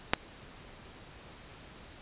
clicks, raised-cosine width 0.3 ms, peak -6 / -21 dBFS, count 2, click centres 0.135 / 0.139 s, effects pink hiss -51 dBFS RMS until 2.01 s + resampled to 8000 Hz

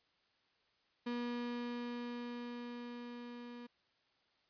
35% pulse tone with level ramp, 240.8 Hz, B3, 44 cents flat, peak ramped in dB -35 to -46 dBFS, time 1.06-3.67 s, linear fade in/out 10 ms, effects white hiss -75 dBFS RMS until 4.49 s + resampled to 11025 Hz

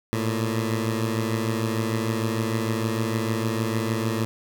15% pulse beating tone pair, 110.6 / 117.2 Hz, A2 / A#2, +9 / +10 cents, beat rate 6.6 Hz, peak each -18 / -23 dBFS, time 0.13-4.25 s, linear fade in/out 0 ms, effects none

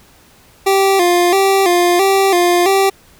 25% pulse tone with vibrato, 370 Hz, F#4, in tune, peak -6 dBFS, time 0.66-2.9 s, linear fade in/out 10 ms, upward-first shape square, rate 1.5 Hz, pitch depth 89 cents each way, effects pink hiss -47 dBFS RMS until 3.19 s

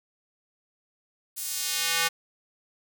square tone with high-pass filter sweep, 166.2 Hz, E3, 15 cents sharp, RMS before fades -28 dBFS, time 1.36-2.09 s, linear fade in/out 20 ms, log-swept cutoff 10000 to 1400 Hz, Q 0.72, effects none

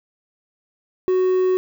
triangle tone with quantisation, 370 Hz, F#4, in tune, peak -13 dBFS, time 1.08-1.57 s, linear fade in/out 0 ms, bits 7, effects none

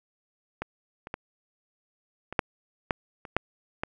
clicks, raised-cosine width 0.5 ms, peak -16 / -24 / -17 / -21 / -6 / -9 / -26 / -7 / -14 dBFS, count 9, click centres 0.62 / 1.071 / 1.141 / 2.326 / 2.392 / 2.908 / 3.252 / 3.366 / 3.835 s, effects none

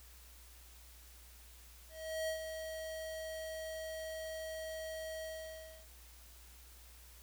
square tone with ADSR envelope, 638 Hz, D#5, 43 cents sharp, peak -35 dBFS, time 1.89-5.88 s, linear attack 390 ms, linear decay 100 ms, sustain -7 dB, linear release 650 ms, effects added 60 Hz sine -57 dBFS peak until 7.22 s + white hiss -60 dBFS RMS until 7.22 s

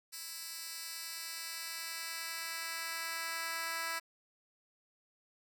10% pulse tone with high-pass filter sweep, 329.6 Hz, E4, in tune, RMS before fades -41 dBFS, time 0.12-4 s, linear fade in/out 20 ms, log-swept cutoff 5200 to 1300 Hz, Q 0.72, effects none

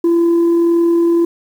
sine tone with amplitude modulation, 338.8 Hz, E4, 48 cents sharp, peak -6 dBFS, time 0.04-1.25 s, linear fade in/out 5 ms, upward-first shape sine, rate 41.7 Hz, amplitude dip 25%, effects tanh soft clip ceiling -8 dBFS + 7-bit

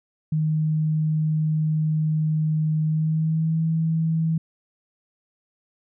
sine tone with pitch glide, 155.56 to 161.6 Hz, D#3 to E3, 0 to -34 cents, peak -19 dBFS, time 0.32-4.38 s, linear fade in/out 5 ms, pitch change +66 cents, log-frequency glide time 2.84-3.61 s, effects none

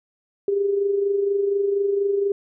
sine tone with amplitude modulation, 400 Hz, G4, 35 cents sharp, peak -16 dBFS, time 0.48-2.32 s, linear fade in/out 2 ms, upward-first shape sine, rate 24.2 Hz, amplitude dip 50%, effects none

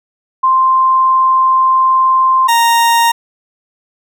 sine / 40% pulse tone pair in turn, 1046.5 / 930.3 Hz, C6 / A#5, 0 / -4 cents, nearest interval major second, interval 204 cents, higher first, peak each -7 dBFS, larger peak neither, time 0.43-2.48 / 2.48-3.12 s, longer first, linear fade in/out 10 ms, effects none

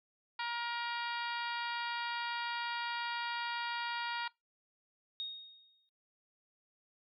harmonic tone, 472.8 Hz, A#4, 24 cents sharp, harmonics 2 / 3 / 4 / 5 / 6 / 7 / 8 / 9 / 10, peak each -38 / -42 / -44 / -46 / -48 / -49 / -50 / -51 / -52 dBFS, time 0.39-4.28 s, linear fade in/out 5 ms
sine tone with exponential decay, 3729 Hz, A#7, in tune, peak -35 dBFS, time 5.2-5.89 s, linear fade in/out 0 ms, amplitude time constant 150 ms
effects noise-tail reverb RT60 0.2 s tail -24 dB re dry

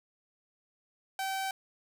sawtooth tone, 771 Hz, G5, 29 cents flat, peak -28 dBFS, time 1.19-1.51 s, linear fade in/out 2 ms, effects none

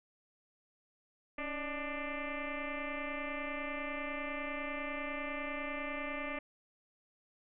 sine tone with frequency modulation, 897 Hz, A5, 33 cents sharp, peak -36 dBFS, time 1.38-6.39 s, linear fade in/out 5 ms, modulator 294 Hz, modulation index 5.4, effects none

